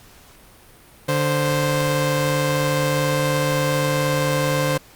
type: tone pair together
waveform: sawtooth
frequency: 146.8 / 523.1 Hz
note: D3 / C5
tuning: 0 / -1 cents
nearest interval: octave + minor seventh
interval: 2199 cents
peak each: -17 dBFS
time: 1.08-4.78 s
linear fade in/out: 10 ms
effects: pink hiss -48 dBFS RMS until 4.95 s + Opus 48 kbps